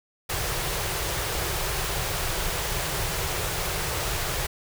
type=band-stop noise; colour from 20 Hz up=pink; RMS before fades=-28 dBFS; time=0.29-4.47 s; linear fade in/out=10 ms; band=170 to 340 Hz; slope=48 dB/octave; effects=none